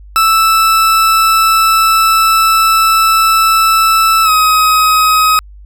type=tone with pitch glide; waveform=40% pulse; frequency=1318.5 to 1264.8 Hz; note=E6 to D#6; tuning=0 to +28 cents; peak=-6 dBFS; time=0.16-5.39 s; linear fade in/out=0 ms; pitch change=-72 cents; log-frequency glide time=4.24-4.3 s; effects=added 50 Hz sine -32 dBFS peak until 5.65 s